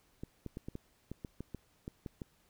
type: clicks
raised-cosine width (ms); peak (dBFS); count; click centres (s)
3; -28; 12; 0.235 / 0.463 / 0.571 / 0.685 / 0.754 / 1.116 / 1.248 / 1.406 / 1.547 / 1.879 / 2.062 / 2.218
effects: pink hiss -70 dBFS RMS until 2.49 s